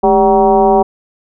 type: tone with frequency modulation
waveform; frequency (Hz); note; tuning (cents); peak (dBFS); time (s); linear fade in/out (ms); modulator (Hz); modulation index
sine; 580; D5; -22; -6; 0.03-0.83; 10; 183; 1.8
effects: none